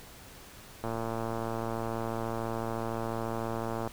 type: click train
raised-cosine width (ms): 1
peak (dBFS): -20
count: 347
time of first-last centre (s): 0.84-3.875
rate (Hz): 114
effects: pink hiss -50 dBFS RMS until 3.92 s